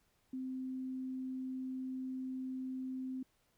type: tone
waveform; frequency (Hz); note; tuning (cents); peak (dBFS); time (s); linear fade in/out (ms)
sine; 259.5; C4; -14; -38; 0.33-3.23; 5
effects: pink hiss -75 dBFS RMS until 3.57 s